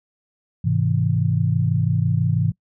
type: chord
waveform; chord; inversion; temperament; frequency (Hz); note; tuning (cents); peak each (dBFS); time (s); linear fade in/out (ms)
sine; Ab augmented; none; just; 103.83 / 129.78 / 162.23; Ab2 / C3 / E3; 0 / -14 / -27; -21; 0.64-2.52; 10
effects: noise-tail reverb RT60 0.1 s tail -24 dB re dry